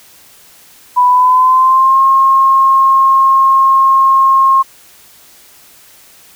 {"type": "tone with pitch glide", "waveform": "sine", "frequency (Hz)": [990, 1073.4], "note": ["B5", "C6"], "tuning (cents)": [4, 44], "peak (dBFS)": -5, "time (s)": [0.96, 4.63], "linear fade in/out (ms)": 20, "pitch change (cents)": 140, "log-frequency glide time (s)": [1.07, 2.01], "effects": ["white hiss -42 dBFS RMS until 6.35 s"]}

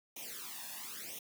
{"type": "noise with flanger", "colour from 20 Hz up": "white", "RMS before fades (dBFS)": -45, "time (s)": [0.16, 1.19], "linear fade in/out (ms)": 5, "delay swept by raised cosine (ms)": [0.32, 1.16], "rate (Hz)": 0.98, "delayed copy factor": 0.9, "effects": ["high-pass 200 Hz 12 dB/octave"]}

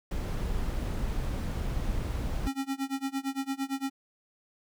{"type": "noise", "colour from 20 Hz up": "brown", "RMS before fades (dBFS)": -31, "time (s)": [0.11, 2.48], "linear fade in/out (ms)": 5}
{"type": "tone with tremolo", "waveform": "square", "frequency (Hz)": 271.1, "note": "C#4", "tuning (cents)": -38, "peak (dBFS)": -28, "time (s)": [2.46, 3.9], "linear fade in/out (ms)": 10, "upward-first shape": "sine", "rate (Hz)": 8.8, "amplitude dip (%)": 95}
{"effects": []}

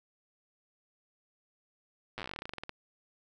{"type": "slowing click train", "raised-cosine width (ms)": 0.3, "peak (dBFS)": -23, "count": 21, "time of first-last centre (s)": [2.18, 2.694], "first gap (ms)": 8, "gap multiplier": 1.11, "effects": []}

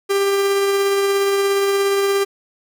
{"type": "tone with tremolo", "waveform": "45% pulse", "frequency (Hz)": 396.4, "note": "G4", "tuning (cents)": 19, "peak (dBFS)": -14, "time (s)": [0.09, 2.25], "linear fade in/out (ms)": 20, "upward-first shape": "triangle", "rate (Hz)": 17, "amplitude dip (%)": 25, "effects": []}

